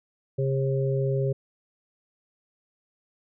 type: harmonic tone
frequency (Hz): 134.7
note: C#3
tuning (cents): -49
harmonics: 1 / 3 / 4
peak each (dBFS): -24 / -28 / -31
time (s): 0.38-1.33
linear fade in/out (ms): 10
effects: none